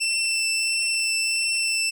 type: tone with vibrato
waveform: 20% pulse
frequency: 2678 Hz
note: E7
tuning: 27 cents sharp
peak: -16 dBFS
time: 0-1.91 s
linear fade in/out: 20 ms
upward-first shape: triangle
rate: 1.5 Hz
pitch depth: 12 cents each way
effects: none